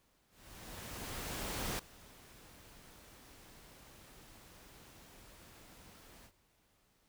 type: noise with ADSR envelope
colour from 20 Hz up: pink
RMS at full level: -38 dBFS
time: 0.29-6.32 s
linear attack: 1500 ms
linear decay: 5 ms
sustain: -20 dB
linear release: 69 ms
effects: pink hiss -73 dBFS RMS until 7.08 s